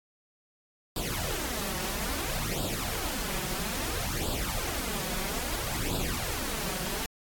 pink noise with flanger, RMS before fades -32 dBFS, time 0.96-7.06 s, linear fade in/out 2 ms, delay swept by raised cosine 0.24 to 5.44 ms, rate 0.6 Hz, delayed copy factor +0.75, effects AAC 64 kbps

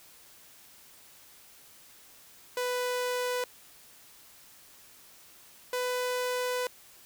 sawtooth tone pair in turn, 496 / 498.4 Hz, B4 / B4, +7 / +16 cents, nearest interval unison, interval 9 cents, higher second, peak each -25 dBFS, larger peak neither, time 2.57-3.44 / 5.73-6.67 s, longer second, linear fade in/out 2 ms, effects white hiss -55 dBFS RMS until 7.05 s

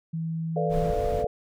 sine tone, 162.8 Hz, E3, 21 cents flat, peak -27 dBFS, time 0.13-0.91 s, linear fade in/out 10 ms
sine chord, B half-diminished seventh, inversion third, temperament equal, 440 / 493.9 / 587.3 / 698.5 Hz, A4 / B4 / D5 / F5, 0 / 0 / 0 / 0 cents, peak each -29 / -31 / -30 / -30 dBFS, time 0.56-1.27 s, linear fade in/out 5 ms
brown noise, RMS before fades -31 dBFS, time 0.69-1.25 s, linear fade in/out 50 ms
click, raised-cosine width 5 ms, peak -21 dBFS, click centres 1.242 s
effects none

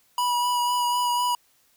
square tone with vibrato, 975 Hz, B5, 23 cents flat, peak -22 dBFS, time 0.18-1.35 s, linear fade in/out 2 ms, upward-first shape sine, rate 4 Hz, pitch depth 16 cents each way, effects white hiss -63 dBFS RMS until 1.76 s

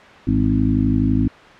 harmonic tone with a mistuned harmonic, 52 Hz, G#1, 3 cents sharp, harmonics 1 / 2 / 3 / 4 / 5 / 6, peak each -24 / -20 / -26 / -23 / -18 / -24 dBFS, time 0.27-1.28 s, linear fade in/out 5 ms, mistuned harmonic 3, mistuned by +62 cents, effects white hiss -41 dBFS RMS until 1.59 s + low-pass 2000 Hz 12 dB/octave

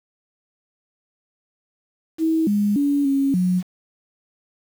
sine tone with pitch steps, 321.6 / 205.5 / 284.7 / 274.6 / 181.6 Hz, E4 / G#3 / C#4 / C#4 / F#3, -43 / -18 / +46 / -16 / -32 cents, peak -16 dBFS, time 2.18-3.63 s, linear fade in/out 50 ms, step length 290 ms, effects 7-bit

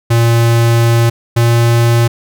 square tone pair in turn, 116.54 / 117.35 Hz, A#2 / A#2, 0 / +12 cents, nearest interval unison, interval 12 cents, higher second, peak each -8 dBFS, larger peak neither, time 0.1-1.1 / 1.36-2.08 s, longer first, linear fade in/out 10 ms, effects none

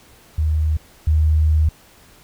sine tone pair in turn, 77.6 / 77.6 Hz, D#2 / D#2, -4 / -4 cents, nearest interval unison, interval 0 cents, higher neither, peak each -15 / -12 dBFS, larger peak second, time 0.38-0.77 / 1.07-1.69 s, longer second, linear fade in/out 5 ms, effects pink hiss -49 dBFS RMS until 2.23 s

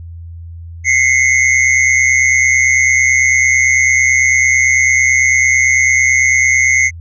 square tone pair together, 2041 / 2170 Hz, C7 / C#7, -44 / -37 cents, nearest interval minor second, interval 107 cents, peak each -12 dBFS, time 0.84-6.91 s, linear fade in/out 50 ms, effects added 84 Hz sine -27 dBFS peak until 7 s + resampled to 16000 Hz

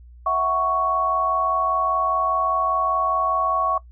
sine tone cluster, 654 / 739 / 1112 Hz, E5 / F#5 / C#6, -14 / -2 / +5 cents, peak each -26 / -27 / -19 dBFS, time 0.26-3.78 s, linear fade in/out 5 ms, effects noise-tail reverb RT60 0.1 s tail -20 dB re dry + added 60 Hz sine -42 dBFS peak until 3.91 s

